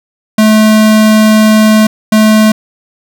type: tone pair in turn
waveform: square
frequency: 216.2 / 216.2 Hz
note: A3 / A3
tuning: -30 / -30 cents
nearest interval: unison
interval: 0 cents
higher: neither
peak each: -4 dBFS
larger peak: neither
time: 0.38-1.87 / 2.12-2.52 s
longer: first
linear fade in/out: 5 ms
effects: none